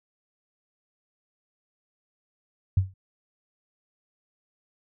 sine tone with exponential decay, 94.7 Hz, F#2, 41 cents sharp, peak -14 dBFS, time 2.77-2.94 s, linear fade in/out 5 ms, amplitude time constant 35 ms, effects none

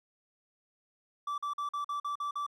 triangle tone bursts, 1162 Hz, D6, 19 cents flat, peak -30 dBFS, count 8, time 1.27-2.465 s, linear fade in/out 5 ms, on 110 ms, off 45 ms, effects none

